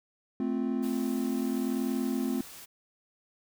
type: chord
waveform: triangle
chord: F major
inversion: first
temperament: equal with one note detuned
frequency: 220 / 260.9 / 349.2 Hz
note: A3 / C4 / F4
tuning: 0 / -5 / 0 cents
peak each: -30 / -28 / -34 dBFS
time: 0.4-2.41 s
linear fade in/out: 2 ms
type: noise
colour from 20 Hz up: white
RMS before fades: -47 dBFS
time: 0.82-2.66 s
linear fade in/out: 20 ms
effects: none